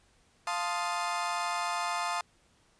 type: chord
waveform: 35% pulse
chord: F dominant seventh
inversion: none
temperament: equal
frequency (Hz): 698.5 / 880 / 1046.5 / 1244.5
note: F5 / A5 / C6 / Eb6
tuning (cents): 0 / 0 / 0 / 0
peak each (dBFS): -34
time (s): 0.47-2.21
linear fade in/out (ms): 2
effects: pink hiss -66 dBFS RMS until 2.79 s + resampled to 22050 Hz